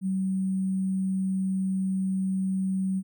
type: tone with sample-and-hold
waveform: sine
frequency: 189.7 Hz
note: F#3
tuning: 43 cents sharp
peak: -24 dBFS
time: 0.01-3.03 s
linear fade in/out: 50 ms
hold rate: 8820 Hz
effects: none